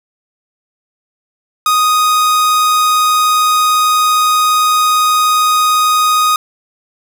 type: tone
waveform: 45% pulse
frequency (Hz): 1244.5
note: D#6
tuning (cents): 0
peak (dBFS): -9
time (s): 1.66-6.36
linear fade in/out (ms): 2
effects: none